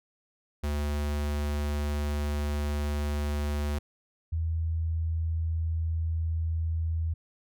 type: tone pair in turn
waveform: square / sine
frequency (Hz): 73.42 / 81.49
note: D2 / E2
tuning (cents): 0 / -19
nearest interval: major second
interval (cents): 181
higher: second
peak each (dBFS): -28 / -26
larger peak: second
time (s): 0.63-3.79 / 4.32-7.14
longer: first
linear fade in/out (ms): 10
effects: none